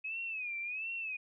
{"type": "tone with vibrato", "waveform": "sine", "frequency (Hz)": 2532, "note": "D#7", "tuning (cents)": 30, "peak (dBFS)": -36, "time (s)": [0.04, 1.17], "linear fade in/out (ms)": 10, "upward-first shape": "sine", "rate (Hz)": 1.4, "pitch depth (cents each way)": 130, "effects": []}